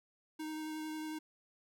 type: tone with vibrato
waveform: square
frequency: 311.1 Hz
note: D#4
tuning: in tune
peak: -40 dBFS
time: 0.39-1.19 s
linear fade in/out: 10 ms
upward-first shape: triangle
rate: 11 Hz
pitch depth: 14 cents each way
effects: none